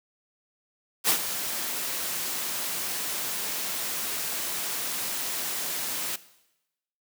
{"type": "noise with ADSR envelope", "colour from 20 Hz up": "white", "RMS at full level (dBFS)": -20, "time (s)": [1.04, 6.16], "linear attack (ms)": 48, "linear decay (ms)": 90, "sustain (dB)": -11, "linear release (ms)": 4, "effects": ["noise-tail reverb RT60 0.9 s tail -17 dB re dry", "high-pass 150 Hz 12 dB/octave"]}